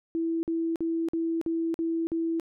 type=tone bursts; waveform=sine; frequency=329.6 Hz; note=E4; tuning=in tune; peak=-25 dBFS; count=7; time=0.15-2.398 s; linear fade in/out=0 ms; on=280 ms; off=48 ms; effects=none